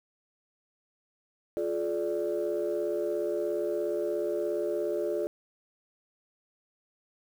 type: chord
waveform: sine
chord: D diminished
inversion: first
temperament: equal with one note detuned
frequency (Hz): 349.2 / 426.2 / 587.3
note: F4 / Ab4 / D5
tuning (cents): 0 / +45 / 0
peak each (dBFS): -31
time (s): 1.57-5.27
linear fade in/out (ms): 0
effects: tanh soft clip ceiling -21 dBFS + 9-bit

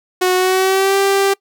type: tone with pitch glide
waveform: sawtooth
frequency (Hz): 367 to 393.3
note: F#4 to G4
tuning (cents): -14 to +6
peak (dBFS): -8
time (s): 0.21-1.34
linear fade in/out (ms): 10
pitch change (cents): +120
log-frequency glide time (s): 0.35-0.97
effects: noise-tail reverb RT60 0.1 s tail -23 dB re dry

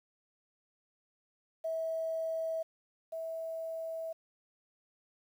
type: tone pair in turn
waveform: sine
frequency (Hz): 649 / 651.6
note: E5 / E5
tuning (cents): -27 / -20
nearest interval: unison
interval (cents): 7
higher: second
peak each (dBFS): -32 / -36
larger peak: first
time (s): 1.64-2.63 / 3.12-4.13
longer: second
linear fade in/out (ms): 10
effects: 10-bit

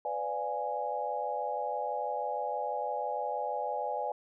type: chord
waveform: sine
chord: B diminished seventh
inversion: none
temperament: equal with one note detuned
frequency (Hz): 501.1 / 587.3 / 698.5 / 830.6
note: B4 / D5 / F5 / Ab5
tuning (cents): +25 / 0 / 0 / 0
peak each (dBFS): -38 / -37 / -39 / -34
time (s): 0.05-4.12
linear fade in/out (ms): 2
effects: none

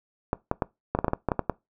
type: clicks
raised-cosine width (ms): 1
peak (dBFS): -9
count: 12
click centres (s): 0.331 / 0.514 / 0.622 / 0.95 / 0.989 / 1.045 / 1.082 / 1.134 / 1.287 / 1.318 / 1.393 / 1.497
effects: noise-tail reverb RT60 0.2 s tail -22 dB re dry

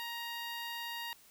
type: tone with notch filter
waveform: 10% pulse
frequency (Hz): 938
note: A#5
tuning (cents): +11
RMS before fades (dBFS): -41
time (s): 0-1.13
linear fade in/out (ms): 0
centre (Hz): 6100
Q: 1.6
effects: white hiss -61 dBFS RMS until 1.3 s

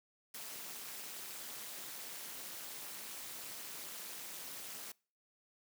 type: noise with amplitude modulation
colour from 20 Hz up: white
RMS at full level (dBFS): -43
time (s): 0.34-4.92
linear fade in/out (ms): 5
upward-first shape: sine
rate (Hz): 217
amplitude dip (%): 85
effects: noise-tail reverb RT60 0.4 s tail -25 dB re dry + high-pass 150 Hz 12 dB/octave

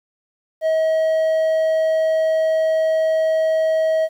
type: tone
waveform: triangle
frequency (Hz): 638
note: D#5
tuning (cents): +43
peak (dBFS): -13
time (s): 0.61-4.09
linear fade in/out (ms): 50
effects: 9-bit

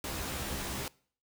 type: noise with comb filter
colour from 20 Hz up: pink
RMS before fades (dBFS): -37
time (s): 0.04-0.88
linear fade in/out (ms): 2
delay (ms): 15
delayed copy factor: +1
effects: noise-tail reverb RT60 0.5 s tail -23 dB re dry

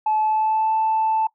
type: tone with pitch glide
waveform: sine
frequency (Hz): 863 to 880.1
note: A5 to A5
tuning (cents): -34 to 0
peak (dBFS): -16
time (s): 0.06-1.27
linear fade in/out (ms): 5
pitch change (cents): +34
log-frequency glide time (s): 0.2-0.73
effects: noise-tail reverb RT60 0.1 s tail -20 dB re dry + tanh soft clip ceiling -13 dBFS

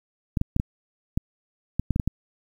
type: clicks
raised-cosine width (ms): 5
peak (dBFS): -10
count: 10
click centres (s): 0.372 / 0.414 / 0.564 / 0.599 / 1.175 / 1.796 / 1.907 / 1.961 / 1.998 / 2.076
effects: 8-bit

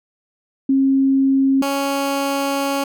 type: tone pair in turn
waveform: sine / 15% pulse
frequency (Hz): 270 / 277.6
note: C#4 / C#4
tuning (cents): -45 / +3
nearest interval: unison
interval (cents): 48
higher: second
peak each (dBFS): -12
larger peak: neither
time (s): 0.69-1.62 / 1.62-2.84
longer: second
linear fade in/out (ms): 5
effects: none

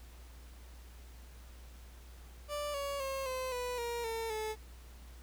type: tone with pitch steps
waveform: 30% pulse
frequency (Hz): 587.3 / 562.4 / 538.6 / 515.7 / 493.9 / 472.9 / 452.9 / 433.7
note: D5 / C#5 / C#5 / C5 / B4 / A#4 / A#4 / A4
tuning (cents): 0 / +25 / -50 / -25 / 0 / +25 / -50 / -25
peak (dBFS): -33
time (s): 2.48-4.56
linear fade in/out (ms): 50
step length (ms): 260
effects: added 60 Hz sine -50 dBFS peak until 5.22 s + pink hiss -60 dBFS RMS until 5.22 s

